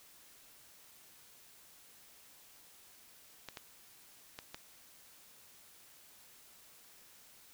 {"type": "clicks", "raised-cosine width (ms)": 0.2, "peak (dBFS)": -26, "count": 4, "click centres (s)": [3.487, 3.572, 4.389, 4.545], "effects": ["white hiss -60 dBFS RMS until 7.53 s"]}